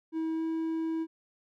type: tone with pitch glide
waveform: triangle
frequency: 321.8 to 324 Hz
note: E4 to E4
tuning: -42 to -30 cents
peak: -27 dBFS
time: 0.12-1.07 s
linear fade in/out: 50 ms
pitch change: +12 cents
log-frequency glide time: 0.35-0.42 s
effects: none